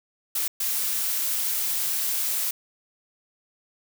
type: noise bursts at uneven times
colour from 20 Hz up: blue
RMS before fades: -26 dBFS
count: 2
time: 0.35-0.48 / 0.6-2.51 s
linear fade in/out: 5 ms
effects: none